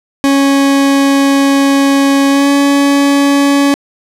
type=tone with pitch glide; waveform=40% pulse; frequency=276.5 to 281.3 Hz; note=C#4 to C#4; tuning=-4 to +26 cents; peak=-6 dBFS; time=0.24-3.74 s; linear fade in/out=0 ms; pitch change=+30 cents; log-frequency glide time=2.29-2.49 s; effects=low-pass 11000 Hz 12 dB/octave